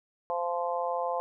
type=harmonic tone; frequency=173.3 Hz; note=F3; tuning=13 cents flat; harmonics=3 / 4 / 5 / 6; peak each=-32 / -33 / -34 / -35 dBFS; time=0.3-1.2 s; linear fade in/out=0 ms; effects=none